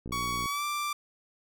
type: click train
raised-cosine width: 3 ms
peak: -27 dBFS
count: 25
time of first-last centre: 0.06-0.458 s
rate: 60.3 Hz
type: tone with pitch glide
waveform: sawtooth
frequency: 1123 to 1177.5 Hz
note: C#6 to D6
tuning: +22 to +4 cents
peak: -26 dBFS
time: 0.12-0.93 s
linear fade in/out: 5 ms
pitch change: +82 cents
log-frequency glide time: 0.46-0.64 s
effects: none